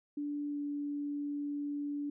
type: tone with pitch glide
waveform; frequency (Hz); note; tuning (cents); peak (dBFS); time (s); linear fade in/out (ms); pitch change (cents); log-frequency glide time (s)
sine; 291.2 to 289.2; D4 to D4; -15 to -27; -34; 0.17-2.1; 5; -12; 0.49-0.58
effects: none